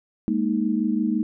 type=chord; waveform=sine; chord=Ab suspended second; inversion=none; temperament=just; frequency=207.7 / 233.6 / 311.5 Hz; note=Ab3 / Bb3 / Eb4; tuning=0 / +4 / +2 cents; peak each=-24 / -24 / -25 dBFS; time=0.28-1.23 s; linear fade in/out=0 ms; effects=none